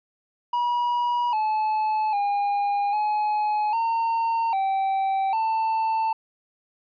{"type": "tone with pitch steps", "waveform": "triangle", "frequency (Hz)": [965, 863, 811, 845, 914, 775, 890], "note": ["B5", "A5", "G#5", "G#5", "A#5", "G5", "A5"], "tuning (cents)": [-40, -34, -41, 30, -34, -20, 20], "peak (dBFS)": -19, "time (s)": [0.53, 6.13], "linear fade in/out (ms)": 5, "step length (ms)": 800, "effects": ["resampled to 11025 Hz"]}